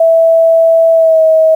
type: tone with pitch glide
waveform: sine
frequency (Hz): 657 to 638.7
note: E5 to D#5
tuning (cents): -6 to +45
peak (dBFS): -4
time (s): 0-1.55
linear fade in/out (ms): 5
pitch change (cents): -49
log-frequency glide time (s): 0.93-1.22
effects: 7-bit